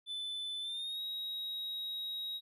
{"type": "tone with pitch glide", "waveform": "triangle", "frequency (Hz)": [3509, 3805], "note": ["A7", "A#7"], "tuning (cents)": [-5, 35], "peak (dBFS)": -36, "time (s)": [0.06, 2.41], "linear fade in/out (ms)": 50, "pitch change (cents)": 140, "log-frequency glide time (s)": [0.61, 1.01], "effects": []}